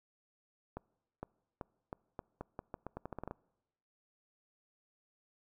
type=accelerating click train; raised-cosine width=1 ms; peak=-27 dBFS; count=16; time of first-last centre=0.77-3.311 s; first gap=460 ms; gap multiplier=0.83; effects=noise-tail reverb RT60 1.0 s tail -25 dB re dry